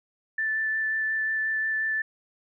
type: tone with vibrato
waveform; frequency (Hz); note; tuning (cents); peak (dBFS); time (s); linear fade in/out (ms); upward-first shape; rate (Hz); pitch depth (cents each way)
sine; 1760; A6; 0; -24; 0.38-2.02; 5; sine; 5.6; 9
effects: none